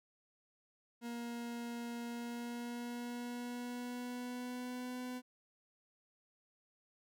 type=tone with pitch glide; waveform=40% pulse; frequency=236.3 to 250.4 Hz; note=A#3 to B3; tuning=+24 to +24 cents; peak=-40 dBFS; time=1.01-5.22 s; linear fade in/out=50 ms; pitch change=+100 cents; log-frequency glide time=2.06-5.01 s; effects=none